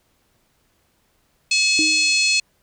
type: harmonic tone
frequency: 856 Hz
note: A5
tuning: 48 cents flat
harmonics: 3 / 4 / 5 / 6 / 7 / 8 / 9 / 10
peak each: -18 / -29 / -20 / -30 / -27 / -28 / -30 / -32 dBFS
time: 1.51-2.4 s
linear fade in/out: 5 ms
type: tone with exponential decay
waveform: sine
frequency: 311.1 Hz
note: D#4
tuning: in tune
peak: -19 dBFS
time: 1.79-2.25 s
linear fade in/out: 0 ms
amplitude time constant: 99 ms
effects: pink hiss -64 dBFS RMS until 2.62 s